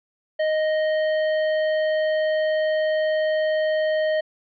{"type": "tone with hard clipping", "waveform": "sine", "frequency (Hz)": 622.3, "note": "D#5", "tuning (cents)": 0, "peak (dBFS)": -21, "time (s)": [0.39, 4.21], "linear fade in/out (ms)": 10, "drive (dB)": 10, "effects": ["resampled to 11025 Hz"]}